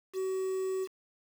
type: tone with quantisation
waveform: triangle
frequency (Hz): 378.1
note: F#4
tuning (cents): +38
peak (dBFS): -28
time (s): 0.13-0.88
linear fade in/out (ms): 50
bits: 8
effects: none